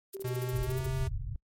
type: noise bursts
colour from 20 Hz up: violet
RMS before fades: -42 dBFS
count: 11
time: 0.13-0.863 s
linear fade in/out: 5 ms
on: 23 ms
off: 48 ms
type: tone with tremolo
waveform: sine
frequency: 388.2 Hz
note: G4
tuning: 17 cents flat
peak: -35 dBFS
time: 0.14-0.88 s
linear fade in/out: 10 ms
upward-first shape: square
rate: 18 Hz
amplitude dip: 60%
type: tone with pitch glide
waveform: square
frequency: 124.2 to 131.43 Hz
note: B2 to C3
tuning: +10 to +8 cents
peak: -33 dBFS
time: 0.24-1.08 s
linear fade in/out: 10 ms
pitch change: +98 cents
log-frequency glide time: 0.64-0.78 s
type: low-pass noise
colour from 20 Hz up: pink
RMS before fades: -35 dBFS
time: 0.53-1.36 s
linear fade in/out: 2 ms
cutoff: 140 Hz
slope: 96 dB/octave
effects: noise-tail reverb RT60 0.1 s tail -25 dB re dry + MP3 64 kbps